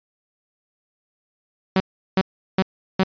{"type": "tone bursts", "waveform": "sawtooth", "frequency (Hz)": 189.3, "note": "F#3", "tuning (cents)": 40, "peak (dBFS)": -11, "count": 4, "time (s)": [1.76, 3.034], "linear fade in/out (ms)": 2, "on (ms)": 41, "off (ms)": 370, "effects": ["resampled to 11025 Hz"]}